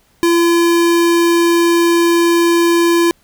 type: tone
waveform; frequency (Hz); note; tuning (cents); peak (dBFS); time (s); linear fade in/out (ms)
square; 340.2; F4; -45; -10; 0.23-3.11; 0
effects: pink hiss -55 dBFS RMS until 3.23 s